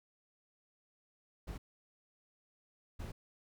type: noise bursts at uneven times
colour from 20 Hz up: brown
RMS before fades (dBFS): -43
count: 2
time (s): 1.47-1.58 / 2.99-3.12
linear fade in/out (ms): 10
effects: none